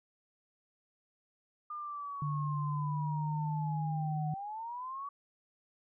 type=linear two-way sweep; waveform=sine; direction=down then up; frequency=1212 to 740 to 1141 Hz; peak=-38 dBFS; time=1.7-5.09 s; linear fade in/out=5 ms; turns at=4.29 s
type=tone with pitch glide; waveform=sine; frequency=146.83 to 153.42 Hz; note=D3 to D#3; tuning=0 to -24 cents; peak=-32 dBFS; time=2.22-4.34 s; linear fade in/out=2 ms; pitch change=+76 cents; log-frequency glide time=2.67-3.38 s
effects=none